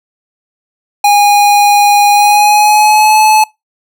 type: tone with pitch glide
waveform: square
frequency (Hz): 820 to 861.8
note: G#5 to A5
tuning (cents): -22 to -36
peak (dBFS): -5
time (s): 1.04-3.44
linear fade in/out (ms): 5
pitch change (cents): +86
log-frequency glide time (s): 2.12-3.18
effects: noise-tail reverb RT60 0.2 s tail -24 dB re dry